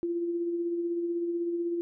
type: tone with tremolo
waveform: sine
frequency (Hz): 342.8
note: F4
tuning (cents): -32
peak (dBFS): -26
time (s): 0.03-1.81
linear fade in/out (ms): 0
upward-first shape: sine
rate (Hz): 16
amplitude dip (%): 35
effects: none